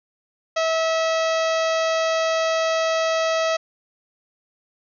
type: harmonic tone with a mistuned harmonic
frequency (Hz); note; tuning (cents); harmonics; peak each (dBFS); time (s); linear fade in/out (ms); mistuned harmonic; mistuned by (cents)
648; E5; -30; 1 / 2 / 3 / 4 / 5 / 6 / 7 / 8 / 9 / 10; -20 / -26 / -30 / -32 / -34 / -36 / -37 / -38 / -39 / -40; 0.56-3.57; 10; 8; -23
effects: none